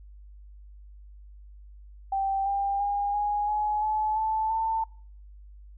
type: tone with pitch steps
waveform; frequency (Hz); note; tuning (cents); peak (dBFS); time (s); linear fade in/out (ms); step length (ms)
sine; 781 / 796 / 811.3 / 827 / 842.9 / 859.1 / 875.6 / 892.5; G5 / G5 / G#5 / G#5 / G#5 / A5 / A5 / A5; -7 / +26 / -41 / -8 / +25 / -42 / -9 / +24; -24; 2.12-4.84; 5; 340
effects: noise-tail reverb RT60 0.5 s tail -23 dB re dry + added 50 Hz sine -45 dBFS peak until 5.77 s